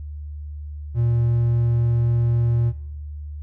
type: tone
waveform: triangle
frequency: 117.8 Hz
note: A#2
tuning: 19 cents sharp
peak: -15 dBFS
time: 0.94-2.73 s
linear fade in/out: 50 ms
effects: noise-tail reverb RT60 0.8 s tail -17 dB re dry + added 74 Hz sine -30 dBFS peak until 3.42 s